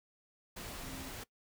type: tone in noise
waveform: sine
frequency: 265.6 Hz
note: C4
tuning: 26 cents sharp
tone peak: -49 dBFS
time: 0.83-1.09 s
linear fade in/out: 10 ms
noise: pink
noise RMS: -45 dBFS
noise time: 0.56-1.24 s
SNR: -7 dB
effects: noise-tail reverb RT60 0.1 s tail -20 dB re dry